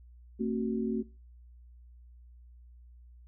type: tone cluster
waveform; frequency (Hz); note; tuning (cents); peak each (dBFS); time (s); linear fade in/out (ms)
sine; 225.9 / 267 / 373; A3 / C4 / F#4; +46 / +35 / +14; -30 / -36 / -34; 0.39-1.03; 20
effects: noise-tail reverb RT60 0.3 s tail -21 dB re dry + added 60 Hz sine -51 dBFS peak until 3.27 s